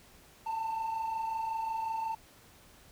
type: tone pair together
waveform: triangle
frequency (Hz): 871.5 / 897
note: A5 / A5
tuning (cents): -17 / +33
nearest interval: unison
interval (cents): 50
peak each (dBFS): -37 / -29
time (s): 0.46-2.15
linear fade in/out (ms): 10
effects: tanh soft clip ceiling -28 dBFS + pink hiss -58 dBFS RMS until 2.91 s